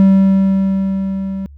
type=tone with level ramp; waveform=triangle; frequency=193.2 Hz; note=G3; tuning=25 cents flat; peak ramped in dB=-3 to -18 dBFS; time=0-1.46 s; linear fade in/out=0 ms; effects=added 71 Hz sine -35 dBFS peak until 1.57 s